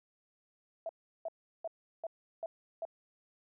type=tone bursts; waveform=sine; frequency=659.3 Hz; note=E5; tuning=in tune; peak=-35 dBFS; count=6; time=0.86-2.852 s; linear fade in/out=2 ms; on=32 ms; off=360 ms; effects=none